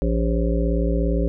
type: harmonic tone with a mistuned harmonic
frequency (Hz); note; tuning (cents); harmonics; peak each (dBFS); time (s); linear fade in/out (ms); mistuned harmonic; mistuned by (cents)
57; A#1; -38; 1 / 3 / 5 / 7 / 9 / 10; -20 / -25 / -27 / -28 / -30 / -30; 0.02-1.28; 0; 10; -61
effects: none